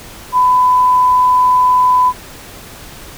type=tone; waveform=sine; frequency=1002 Hz; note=B5; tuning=25 cents sharp; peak=-7 dBFS; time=0.32-2.13 s; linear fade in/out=50 ms; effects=pink hiss -34 dBFS RMS until 3.17 s